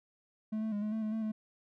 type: tone with pitch steps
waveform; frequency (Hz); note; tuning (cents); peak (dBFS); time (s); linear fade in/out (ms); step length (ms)
triangle; 216.7 / 219.8 / 205.7 / 212.7 / 220.8 / 215 / 221.9 / 216.3; A3 / A3 / G#3 / G#3 / A3 / A3 / A3 / A3; -26 / -2 / -16 / +42 / +6 / -40 / +15 / -29; -30; 0.52-1.32; 10; 100
effects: none